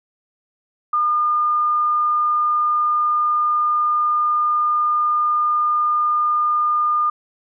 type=tone; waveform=sine; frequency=1212 Hz; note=D#6; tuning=46 cents flat; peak=-15 dBFS; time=0.93-7.1 s; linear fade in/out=5 ms; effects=none